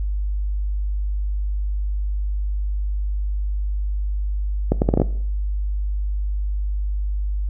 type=accelerating click train; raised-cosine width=2 ms; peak=-3 dBFS; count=7; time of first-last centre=4.72-5.018 s; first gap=99 ms; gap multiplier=0.71; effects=noise-tail reverb RT60 0.6 s tail -17 dB re dry + added 50 Hz sine -20 dBFS peak until 7.49 s